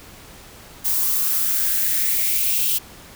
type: noise with high-pass filter sweep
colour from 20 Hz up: violet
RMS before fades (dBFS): -20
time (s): 0.84-2.79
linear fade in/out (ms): 20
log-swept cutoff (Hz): 910 to 3000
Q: 4.3
effects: pink hiss -43 dBFS RMS until 3.15 s

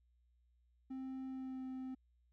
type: tone with pitch glide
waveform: triangle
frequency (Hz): 262.9 to 260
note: C4 to C4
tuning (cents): +8 to -11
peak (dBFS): -40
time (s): 0.9-1.95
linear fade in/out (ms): 10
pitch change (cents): -19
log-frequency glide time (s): 1.28-1.64
effects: added 60 Hz sine -70 dBFS peak until 2.32 s

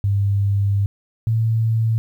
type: tone pair in turn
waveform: sine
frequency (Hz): 100 / 112.54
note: G2 / A2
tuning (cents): +35 / +40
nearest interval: major second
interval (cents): 205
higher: second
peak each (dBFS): -15 / -15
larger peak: neither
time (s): 0.04-0.86 / 1.27-1.98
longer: first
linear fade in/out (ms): 0
effects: 9-bit

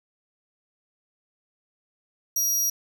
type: tone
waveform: sawtooth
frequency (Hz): 5740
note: F8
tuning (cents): +47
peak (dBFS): -19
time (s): 2.36-2.7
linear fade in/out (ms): 5
effects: 10-bit

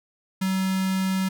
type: tone with notch filter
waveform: square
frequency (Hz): 189.6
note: F#3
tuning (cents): +43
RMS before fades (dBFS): -24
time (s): 0.41-1.29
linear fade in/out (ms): 10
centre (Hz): 510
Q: 0.88
effects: none

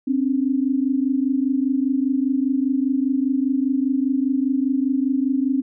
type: tone pair together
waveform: sine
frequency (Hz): 261.6 / 286.6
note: C4 / D4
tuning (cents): 0 / -42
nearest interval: major second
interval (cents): 158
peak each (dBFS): -19 / -22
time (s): 0.07-5.62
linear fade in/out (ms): 10
effects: none

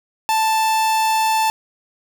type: tone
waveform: 45% pulse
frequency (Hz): 881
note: A5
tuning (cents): +2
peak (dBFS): -15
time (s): 0.29-1.5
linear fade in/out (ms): 0
effects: none

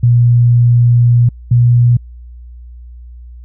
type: tone pair in turn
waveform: sine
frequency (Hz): 120 / 120.76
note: B2 / B2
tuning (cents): -49 / -38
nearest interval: unison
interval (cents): 11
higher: second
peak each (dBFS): -5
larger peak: neither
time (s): 0.03-1.29 / 1.51-1.97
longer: first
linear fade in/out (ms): 5
effects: added 60 Hz sine -30 dBFS peak until 3.44 s

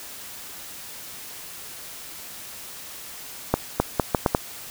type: accelerating click train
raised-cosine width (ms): 1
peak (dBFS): -3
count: 6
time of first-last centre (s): 3.54-4.349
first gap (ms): 260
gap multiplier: 0.76
effects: white hiss -39 dBFS RMS until 4.7 s

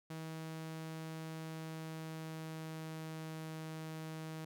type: tone with pitch glide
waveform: sawtooth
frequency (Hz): 160 to 158.71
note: D#3 to D#3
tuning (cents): +49 to +35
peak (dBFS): -39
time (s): 0.1-4.45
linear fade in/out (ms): 5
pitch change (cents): -14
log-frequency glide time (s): 1.42-3.62
effects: none

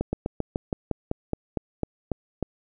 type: slowing click train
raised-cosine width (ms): 2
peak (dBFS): -12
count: 13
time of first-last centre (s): 0.01-2.427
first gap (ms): 120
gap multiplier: 1.09
effects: none

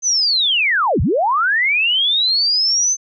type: linear two-way sweep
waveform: sine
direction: down then up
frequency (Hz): 6272 to 54.3 to 6272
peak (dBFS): -13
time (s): 0.02-2.97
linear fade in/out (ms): 50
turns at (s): 1.01
effects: none

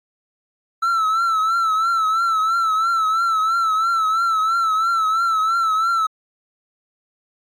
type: tone with vibrato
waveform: triangle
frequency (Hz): 1325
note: E6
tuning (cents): +9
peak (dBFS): -14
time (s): 0.82-6.07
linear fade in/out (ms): 10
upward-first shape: triangle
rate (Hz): 3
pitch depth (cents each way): 77
effects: AAC 64 kbps

